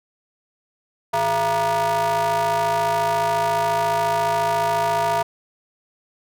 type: ring-modulated tone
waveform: square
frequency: 130.81 Hz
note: C3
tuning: in tune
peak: -16 dBFS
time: 1.13-5.23 s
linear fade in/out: 10 ms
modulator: 812 Hz
effects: none